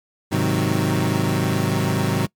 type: chord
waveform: 25% pulse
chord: Ab dominant seventh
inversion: none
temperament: equal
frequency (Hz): 103.83 / 130.81 / 155.56 / 185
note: Ab2 / C3 / Eb3 / Gb3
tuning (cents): 0 / 0 / 0 / 0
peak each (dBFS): -20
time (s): 0.31-2.27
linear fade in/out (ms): 20
effects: noise-tail reverb RT60 0.1 s tail -23 dB re dry + MP3 96 kbps